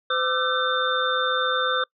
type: tone cluster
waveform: sine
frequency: 511 / 1185 / 1339 / 1529 / 3593 Hz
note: C5 / D6 / E6 / G6 / A7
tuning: -41 / +15 / +27 / -44 / +36 cents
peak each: -27 dBFS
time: 0.1-1.84 s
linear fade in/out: 5 ms
effects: noise-tail reverb RT60 0.1 s tail -26 dB re dry